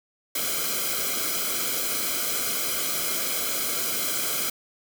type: noise with comb filter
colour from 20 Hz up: white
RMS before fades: -27 dBFS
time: 0.35-4.5 s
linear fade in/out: 5 ms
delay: 1.1 ms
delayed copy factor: -1
effects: none